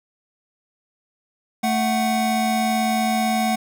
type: tone pair together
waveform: square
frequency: 221.1 / 741.6 Hz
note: A3 / F#5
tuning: +9 / +4 cents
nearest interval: octave + major sixth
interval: 2095 cents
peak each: -22 dBFS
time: 1.63-3.56 s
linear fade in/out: 10 ms
effects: none